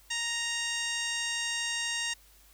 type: harmonic tone with a mistuned harmonic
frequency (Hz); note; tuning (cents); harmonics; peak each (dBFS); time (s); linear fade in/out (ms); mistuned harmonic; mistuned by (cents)
932.3; A#5; 0; 1 / 2 / 3 / 4 / 5 / 6 / 7 / 8 / 9; -45 / -35 / -36 / -38 / -44 / -39 / -41 / -42 / -42; 0.1-2.14; 10; 9; +57
effects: added 50 Hz sine -60 dBFS peak until 2.53 s + white hiss -60 dBFS RMS until 2.53 s